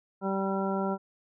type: harmonic tone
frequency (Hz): 194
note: G3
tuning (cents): -18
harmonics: 1 / 2 / 3 / 4 / 5 / 7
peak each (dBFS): -30 / -33 / -35 / -36 / -37 / -38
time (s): 0.21-0.98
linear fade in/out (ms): 50
effects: none